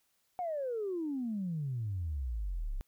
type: exponential sweep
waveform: sine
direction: down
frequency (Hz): 740 to 30.77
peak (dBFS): -32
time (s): 0.39-2.81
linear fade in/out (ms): 0
effects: tanh soft clip ceiling -28 dBFS + white hiss -75 dBFS RMS until 2.87 s

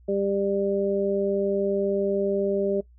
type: harmonic tone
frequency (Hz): 198.2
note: G3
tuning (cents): +19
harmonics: 1 / 2 / 3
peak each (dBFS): -29 / -24 / -27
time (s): 0.08-2.81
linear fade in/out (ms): 10
effects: noise-tail reverb RT60 0.1 s tail -19 dB re dry + added 60 Hz sine -50 dBFS peak until 2.98 s

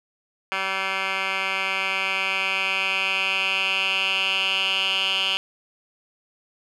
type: tone with band-pass filter sweep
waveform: 10% pulse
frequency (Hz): 192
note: G3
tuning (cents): -36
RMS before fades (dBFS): -24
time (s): 0.52-5.37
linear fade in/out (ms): 0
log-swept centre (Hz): 2000 to 3000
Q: 4.9
effects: none

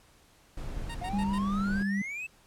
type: noise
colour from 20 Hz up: brown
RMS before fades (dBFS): -37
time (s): 0.57-1.83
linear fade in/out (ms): 5
type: tone bursts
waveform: 15% pulse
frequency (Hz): 928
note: A#5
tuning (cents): -8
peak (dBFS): -33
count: 4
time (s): 0.89-1.387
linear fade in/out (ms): 10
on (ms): 59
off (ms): 87
type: exponential sweep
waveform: triangle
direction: up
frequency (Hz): 698.5 to 2665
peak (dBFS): -33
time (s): 1.01-2.27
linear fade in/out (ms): 10
type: tone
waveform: sine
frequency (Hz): 198.4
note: G3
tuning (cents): +21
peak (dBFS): -27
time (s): 1.13-2.02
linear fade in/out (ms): 5
effects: pink hiss -61 dBFS RMS until 2.46 s + low-pass 12000 Hz 12 dB/octave

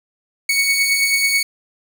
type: beating tone pair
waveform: sawtooth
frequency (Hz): 2217 / 2226.2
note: C#7 / C#7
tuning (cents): 0 / +7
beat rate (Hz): 9.2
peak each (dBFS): -19 / -12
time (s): 0.49-1.43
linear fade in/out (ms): 5
effects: 7-bit

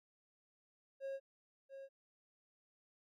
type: tone with echo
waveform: triangle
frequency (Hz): 543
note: C#5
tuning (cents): -36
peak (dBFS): -38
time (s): 1-1.2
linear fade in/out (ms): 50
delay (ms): 690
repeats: 1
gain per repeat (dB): -8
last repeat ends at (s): 1.89
effects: MP3 96 kbps

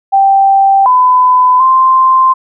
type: tone with pitch steps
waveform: sine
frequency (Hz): 783 / 1006 / 1044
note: G5 / B5 / C6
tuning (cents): -2 / +32 / -4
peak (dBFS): -4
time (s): 0.12-2.34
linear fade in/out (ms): 20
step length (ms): 740
effects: none

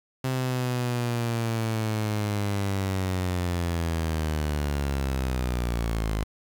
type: linear sweep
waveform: sawtooth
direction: down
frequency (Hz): 130.81 to 51.91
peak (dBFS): -21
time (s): 0.24-6.24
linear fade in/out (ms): 5
effects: 8-bit

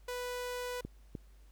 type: tone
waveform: sawtooth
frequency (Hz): 493.9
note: B4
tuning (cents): 0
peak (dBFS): -33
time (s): 0.08-0.81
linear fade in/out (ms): 5
type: clicks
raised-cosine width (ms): 3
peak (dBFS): -27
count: 2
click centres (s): 0.85 / 1.152
effects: added 50 Hz sine -55 dBFS peak until 1.51 s + pink hiss -70 dBFS RMS until 1.51 s

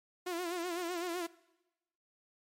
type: tone with vibrato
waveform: sawtooth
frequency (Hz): 349.2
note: F4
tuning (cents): 0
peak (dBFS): -31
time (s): 0.26-1.27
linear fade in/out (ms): 10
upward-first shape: sine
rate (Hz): 7.9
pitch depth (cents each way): 84
effects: noise-tail reverb RT60 1.0 s tail -21 dB re dry + MP3 64 kbps

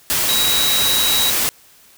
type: tone in noise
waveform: sine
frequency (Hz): 3854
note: B7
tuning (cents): -43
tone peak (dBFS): -17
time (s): 0.29-1.3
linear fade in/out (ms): 0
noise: white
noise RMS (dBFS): -18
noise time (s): 0.1-1.49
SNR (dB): -2
effects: white hiss -49 dBFS RMS until 1.97 s

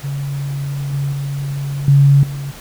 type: tone with level steps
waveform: sine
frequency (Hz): 140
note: C#3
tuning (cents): +18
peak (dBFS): -19 / -16 / -19 / -6 / -22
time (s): 0.03-2.52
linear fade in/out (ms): 20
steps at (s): 0.93 / 1.12 / 1.88 / 2.23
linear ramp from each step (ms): 2
effects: pink hiss -37 dBFS RMS until 2.6 s

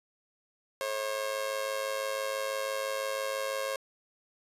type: tone with amplitude modulation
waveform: sawtooth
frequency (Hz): 539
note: C#5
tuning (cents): -49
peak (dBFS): -24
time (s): 0.81-3.76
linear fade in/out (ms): 0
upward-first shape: sine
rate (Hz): 106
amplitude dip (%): 70
effects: resampled to 32000 Hz

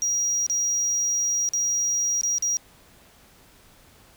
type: tone with dropouts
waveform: triangle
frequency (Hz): 5730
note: F8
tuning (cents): +44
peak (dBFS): -20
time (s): 0.02-2.57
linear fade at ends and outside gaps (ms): 0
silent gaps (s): 0.465-0.498 / 1.489-1.535 / 2.212-2.234 / 2.383-2.424
effects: pink hiss -54 dBFS RMS until 4.16 s

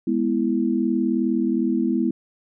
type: chord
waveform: sine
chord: E major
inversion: first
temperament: equal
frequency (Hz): 207.7 / 246.9 / 329.6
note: G#3 / B3 / E4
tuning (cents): 0 / 0 / 0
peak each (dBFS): -24 / -22 / -23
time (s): 0.07-2.11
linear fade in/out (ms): 5
effects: none

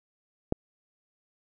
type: click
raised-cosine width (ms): 2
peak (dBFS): -11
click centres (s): 0.524
effects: none

